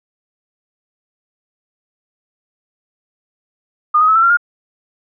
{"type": "tone with pitch steps", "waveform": "sine", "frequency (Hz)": [1220, 1257.2, 1295.5, 1335, 1375.7, 1417.7], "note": ["D#6", "D#6", "E6", "E6", "F6", "F6"], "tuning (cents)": [-34, 18, -30, 22, -26, 26], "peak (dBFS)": -8, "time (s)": [3.94, 4.372], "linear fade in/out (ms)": 10, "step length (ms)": 72, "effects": []}